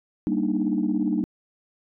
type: chord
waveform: sine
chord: Eb major seventh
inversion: first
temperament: equal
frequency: 196 / 233.1 / 293.7 / 311.1 Hz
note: G3 / Bb3 / D4 / Eb4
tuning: 0 / 0 / 0 / 0 cents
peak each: -26 dBFS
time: 0.27-1.24 s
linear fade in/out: 0 ms
effects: tanh soft clip ceiling -13 dBFS